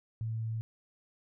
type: tone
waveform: sine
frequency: 112.1 Hz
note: A2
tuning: 33 cents sharp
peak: -32 dBFS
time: 0.21-0.61 s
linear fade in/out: 0 ms
effects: none